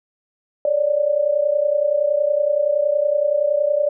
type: tone pair together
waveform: sine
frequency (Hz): 562.3 / 593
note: C#5 / D5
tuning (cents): +25 / +17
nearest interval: minor second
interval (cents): 92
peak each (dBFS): -20 / -17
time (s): 0.65-3.89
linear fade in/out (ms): 2
effects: none